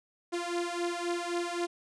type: beating tone pair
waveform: sawtooth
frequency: 345 / 348.8 Hz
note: F4 / F4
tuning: -21 / -2 cents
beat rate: 3.8 Hz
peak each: -30 dBFS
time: 0.32-1.67 s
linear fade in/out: 20 ms
effects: resampled to 22050 Hz